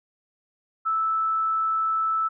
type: tone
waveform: sine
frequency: 1314 Hz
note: E6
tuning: 6 cents flat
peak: -21 dBFS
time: 0.85-2.29 s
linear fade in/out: 20 ms
effects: none